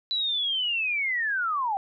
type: linear sweep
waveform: sine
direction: down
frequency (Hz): 3990 to 757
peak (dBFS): -24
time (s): 0.11-1.77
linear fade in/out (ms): 0
effects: none